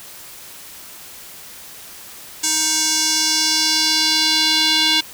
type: tone with band-pass filter sweep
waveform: square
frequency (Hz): 314.2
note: D#4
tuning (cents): +17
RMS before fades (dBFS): -17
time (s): 2.43-5.01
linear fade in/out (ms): 10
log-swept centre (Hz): 6900 to 3700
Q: 2.6
effects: white hiss -38 dBFS RMS until 5.13 s